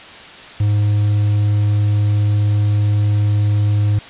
triangle tone with quantisation, 103.83 Hz, G#2, in tune, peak -10 dBFS, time 0.6-3.99 s, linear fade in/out 5 ms, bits 6, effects white hiss -36 dBFS RMS until 4.09 s + resampled to 8000 Hz

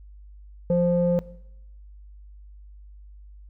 square tone with low-pass filter, 174.61 Hz, F3, in tune, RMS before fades -21 dBFS, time 0.7-1.19 s, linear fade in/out 0 ms, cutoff 470 Hz, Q 7.4, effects noise-tail reverb RT60 0.8 s tail -20 dB re dry + added 50 Hz sine -43 dBFS peak until 3.49 s

